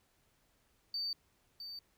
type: tone with echo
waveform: triangle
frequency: 4593 Hz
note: D8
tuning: 39 cents flat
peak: -32 dBFS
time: 0.94-1.13 s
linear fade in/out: 2 ms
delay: 660 ms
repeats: 1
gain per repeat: -10 dB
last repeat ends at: 1.79 s
effects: tanh soft clip ceiling -32 dBFS + pink hiss -73 dBFS RMS until 1.97 s